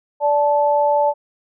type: tone pair together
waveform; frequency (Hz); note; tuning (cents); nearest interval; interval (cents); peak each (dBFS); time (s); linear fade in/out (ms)
sine; 583 / 873.5; D5 / A5; -13 / -13; perfect fifth; 700; -16; 0.2-1.14; 50
effects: none